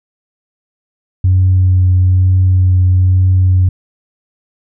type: tone with vibrato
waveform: sine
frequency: 92.2 Hz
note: F#2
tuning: 6 cents flat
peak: -5 dBFS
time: 1.24-3.69 s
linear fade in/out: 5 ms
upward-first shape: triangle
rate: 1.1 Hz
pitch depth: 16 cents each way
effects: tanh soft clip ceiling -3 dBFS